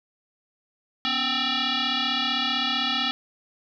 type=tone with frequency modulation; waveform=sine; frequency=243.2 Hz; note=B3; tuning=26 cents flat; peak=-22 dBFS; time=1.05-3.11 s; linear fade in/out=0 ms; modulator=522 Hz; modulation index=7.7; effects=none